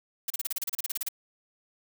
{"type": "noise bursts", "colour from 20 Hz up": "blue", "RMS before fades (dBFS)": -30, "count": 15, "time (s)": [0.28, 1.087], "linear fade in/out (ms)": 5, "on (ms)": 23, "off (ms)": 33, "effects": []}